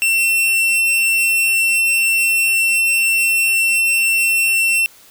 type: tone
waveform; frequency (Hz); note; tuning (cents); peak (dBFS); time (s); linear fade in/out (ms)
45% pulse; 2701; E7; +42; -13; 0.02-4.86; 0
effects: white hiss -46 dBFS RMS until 5.1 s